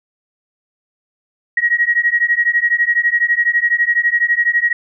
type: beating tone pair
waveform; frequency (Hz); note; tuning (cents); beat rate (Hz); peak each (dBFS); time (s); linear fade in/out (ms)
sine; 1892 / 1904; A#6 / A#6; +25 / +36; 12; -15; 1.57-4.73; 5
effects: none